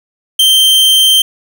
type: tone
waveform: 45% pulse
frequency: 3136 Hz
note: G7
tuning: in tune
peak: -5 dBFS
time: 0.39-1.22 s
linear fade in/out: 5 ms
effects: none